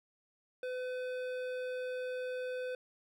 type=tone with hard clipping; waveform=triangle; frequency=505 Hz; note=B4; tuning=39 cents sharp; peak=-38 dBFS; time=0.63-2.75 s; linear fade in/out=2 ms; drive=16 dB; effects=none